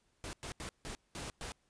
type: noise bursts at uneven times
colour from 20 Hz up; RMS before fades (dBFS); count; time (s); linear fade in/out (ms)
pink; -43; 6; 0.24-0.33 / 0.43-0.52 / 0.6-0.69 / 0.85-0.95 / 1.15-1.3 / 1.41-1.52; 0
effects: pink hiss -75 dBFS RMS until 1.69 s + resampled to 22050 Hz